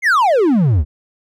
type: exponential sweep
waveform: triangle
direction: down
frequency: 2215 to 64.8 Hz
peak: -8 dBFS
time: 0.02-0.85 s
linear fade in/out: 50 ms
effects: none